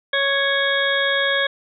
harmonic tone with a mistuned harmonic, 554.4 Hz, C#5, in tune, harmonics 1 / 2 / 3 / 4 / 6 / 7, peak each -23 / -29 / -20 / -28 / -24 / -29 dBFS, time 0.13-1.47 s, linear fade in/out 5 ms, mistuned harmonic 7, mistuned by -80 cents, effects none

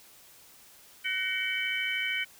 sine tone cluster, 1507 / 1871 / 2171 / 2284 / 3036 Hz, F#6 / A#6 / C#7 / D7 / F#7, +31 / +6 / -37 / -49 / +44 cents, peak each -36 / -38 / -39 / -31 / -34 dBFS, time 1.04-2.25 s, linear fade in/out 20 ms, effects white hiss -55 dBFS RMS until 2.39 s

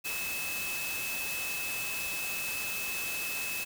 sine tone in noise, 2600 Hz, E7, 24 cents flat, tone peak -35 dBFS, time 0.04-3.65 s, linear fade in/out 20 ms, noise white, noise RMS -37 dBFS, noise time 0.04-3.65 s, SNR -1 dB, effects none

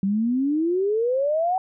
sine exponential sweep, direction up, 190 to 765 Hz, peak -19 dBFS, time 0.03-1.58 s, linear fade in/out 2 ms, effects none

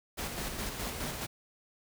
pink noise with tremolo, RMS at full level -36 dBFS, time 0.17-1.27 s, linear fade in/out 20 ms, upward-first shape square, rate 4.8 Hz, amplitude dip 35%, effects none

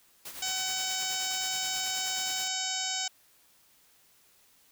white noise with tremolo, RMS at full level -40 dBFS, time 0.25-2.48 s, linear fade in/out 5 ms, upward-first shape triangle, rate 9.4 Hz, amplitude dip 65%
harmonic tone, 755 Hz, F#5, 35 cents sharp, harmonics 1 / 2 / 3 / 4 / 5 / 6 / 7 / 8 / 9 / 10, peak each -40 / -42 / -42 / -38 / -39 / -42 / -37 / -41 / -38 / -38 dBFS, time 0.42-3.08 s, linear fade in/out 5 ms
effects white hiss -63 dBFS RMS until 4.71 s

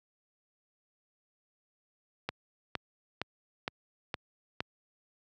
click train, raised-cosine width 0.3 ms, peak -16 dBFS, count 6, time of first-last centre 2.29-4.605 s, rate 2.16 Hz, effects high-pass 80 Hz 12 dB/octave

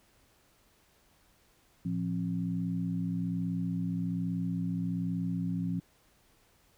sine tone cluster, 113.1 / 174.3 / 269.5 Hz, A2 / F3 / C#4, +48 / -3 / -49 cents, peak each -38 / -31 / -37 dBFS, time 1.85-5.8 s, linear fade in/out 5 ms, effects pink hiss -66 dBFS RMS until 6.77 s

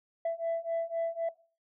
sine beating tone pair, 663 / 666.9 Hz, E5 / E5, +10 / +20 cents, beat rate 3.9 Hz, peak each -31 dBFS, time 0.25-1.29 s, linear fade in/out 5 ms, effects noise-tail reverb RT60 0.4 s tail -21 dB re dry + tanh soft clip ceiling -26 dBFS

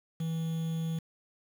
triangle tone with quantisation, 162.9 Hz, E3, 20 cents flat, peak -28 dBFS, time 0.2-0.99 s, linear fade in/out 5 ms, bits 8, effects none

